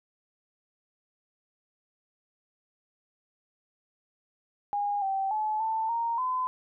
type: tone with pitch steps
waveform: sine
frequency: 817 / 776 / 859 / 887 / 929 / 1018 Hz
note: G#5 / G5 / A5 / A5 / A#5 / C6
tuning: -29 / -18 / -42 / +14 / -6 / -48 cents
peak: -26 dBFS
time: 4.73-6.47 s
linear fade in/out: 0 ms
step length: 290 ms
effects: none